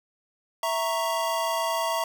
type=chord; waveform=square; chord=A# diminished; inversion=second; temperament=equal; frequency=659.3 / 932.3 / 1108.7 Hz; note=E5 / A#5 / C#6; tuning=0 / 0 / 0 cents; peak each=-29 / -29 / -32 dBFS; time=0.63-2.04 s; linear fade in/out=2 ms; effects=none